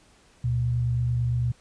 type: tone pair together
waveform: sine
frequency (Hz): 71.65 / 120.5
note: D2 / B2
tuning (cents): -42 / -42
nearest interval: major sixth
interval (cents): 900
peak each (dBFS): -32 / -22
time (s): 0.44-1.52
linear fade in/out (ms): 5
effects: pink hiss -58 dBFS RMS until 1.6 s + resampled to 22050 Hz